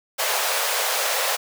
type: high-pass noise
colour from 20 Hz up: pink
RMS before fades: -23 dBFS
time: 0.18-1.37 s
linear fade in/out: 20 ms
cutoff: 490 Hz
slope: 48 dB/octave
effects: none